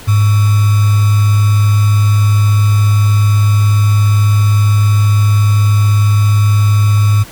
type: tone with sample-and-hold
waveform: sine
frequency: 103.83 Hz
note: G#2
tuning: in tune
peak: -6 dBFS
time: 0.07-7.24 s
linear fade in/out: 20 ms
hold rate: 1225 Hz
effects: pink hiss -34 dBFS RMS until 7.31 s